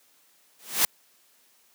white noise with exponential growth, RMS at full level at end -17 dBFS, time 0.59-0.85 s, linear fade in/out 2 ms, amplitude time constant 56 ms, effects white hiss -62 dBFS RMS until 1.74 s + high-pass 200 Hz 12 dB/octave

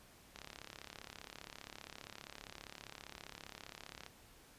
click train, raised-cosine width 0.2 ms, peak -30 dBFS, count 131, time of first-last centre 0.36-4.064 s, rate 35.1 Hz, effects pink hiss -62 dBFS RMS until 4.58 s + resampled to 32000 Hz

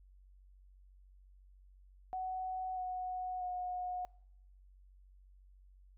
sine tone with pitch steps, 746 / 735.7 / 725.6 Hz, F#5 / F#5 / F#5, +14 / -10 / -34 cents, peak -36 dBFS, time 2.13-4.05 s, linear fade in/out 0 ms, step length 640 ms, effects noise-tail reverb RT60 0.8 s tail -24 dB re dry + added 47 Hz sine -58 dBFS peak until 5.97 s

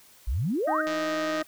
sine exponential sweep, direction up, 48 to 1644 Hz, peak -24 dBFS, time 0.27-0.82 s, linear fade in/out 10 ms
harmonic tone, 311.1 Hz, D#4, in tune, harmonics 1 / 2 / 4 / 5 / 6, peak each -31 / -29 / -34 / -40 / -38 dBFS, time 0.67-1.43 s, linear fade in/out 10 ms
click train, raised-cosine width 0.2 ms, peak -19 dBFS, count 91, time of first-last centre 0.87-1.415 s, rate 165 Hz
effects white hiss -55 dBFS RMS until 1.47 s

